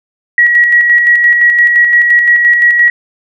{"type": "tone with tremolo", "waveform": "sine", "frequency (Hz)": 1915, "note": "A#6", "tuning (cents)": 46, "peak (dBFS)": -3, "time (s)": [0.38, 2.9], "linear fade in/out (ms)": 2, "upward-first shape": "square", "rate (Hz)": 5.8, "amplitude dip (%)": 35, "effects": []}